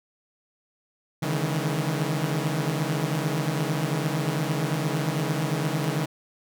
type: tone cluster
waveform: sawtooth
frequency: 140.3 / 154 / 162.8 / 208.9 Hz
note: C#3 / D#3 / E3 / G#3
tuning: +21 / -17 / -21 / +10 cents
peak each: -25 / -25 / -25 / -32 dBFS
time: 1.22-6.06 s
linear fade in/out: 10 ms
effects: none